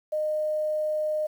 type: tone with quantisation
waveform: sine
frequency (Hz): 613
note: D#5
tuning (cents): -26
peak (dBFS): -24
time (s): 0.12-1.27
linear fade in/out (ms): 10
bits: 9
effects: none